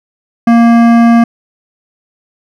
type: tone with hard clipping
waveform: triangle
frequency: 233.1 Hz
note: A#3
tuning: in tune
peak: -5 dBFS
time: 0.47-1.24 s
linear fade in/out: 5 ms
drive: 18 dB
effects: none